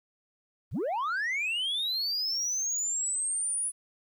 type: linear sweep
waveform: sine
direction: up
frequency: 49 to 9956 Hz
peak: -25 dBFS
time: 0.71-3.72 s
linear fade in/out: 50 ms
effects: tanh soft clip ceiling -27 dBFS + 11-bit